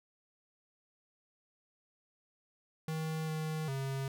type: tone with pitch steps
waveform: square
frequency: 158.4 / 156.8 / 135.4 Hz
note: D#3 / D#3 / C#3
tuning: +31 / +14 / -40 cents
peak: -35 dBFS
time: 2.88-4.08 s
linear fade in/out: 2 ms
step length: 400 ms
effects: none